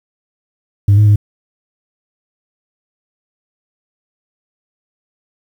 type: tone with pitch steps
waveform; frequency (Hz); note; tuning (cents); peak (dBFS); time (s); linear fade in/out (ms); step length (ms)
sine; 100.8 / 105.4 / 103.7; G2 / G#2 / G#2; +49 / +26 / -2; -3; 0.88-1.159; 5; 93
effects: tanh soft clip ceiling -4 dBFS + 7-bit